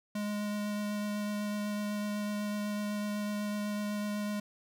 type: tone with vibrato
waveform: square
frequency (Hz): 207.7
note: G#3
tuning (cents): 0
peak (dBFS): -33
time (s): 0.15-4.4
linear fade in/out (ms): 5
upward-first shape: triangle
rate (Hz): 8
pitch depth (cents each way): 12
effects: none